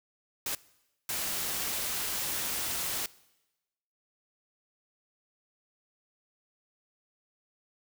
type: noise bursts at uneven times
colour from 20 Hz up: white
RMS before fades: -33 dBFS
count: 2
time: 0.46-0.55 / 1.09-3.06 s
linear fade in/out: 2 ms
effects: noise-tail reverb RT60 1.0 s tail -21 dB re dry